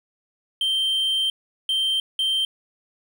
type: tone bursts at uneven times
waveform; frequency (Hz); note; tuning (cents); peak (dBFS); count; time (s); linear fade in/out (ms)
triangle; 3136; G7; 0; -18; 3; 0.61-1.3 / 1.69-2 / 2.19-2.45; 2
effects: none